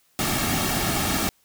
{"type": "noise with comb filter", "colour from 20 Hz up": "pink", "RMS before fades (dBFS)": -24, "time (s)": [0.19, 1.29], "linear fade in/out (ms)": 0, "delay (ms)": 2, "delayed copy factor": -0.6, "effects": ["white hiss -63 dBFS RMS until 1.44 s"]}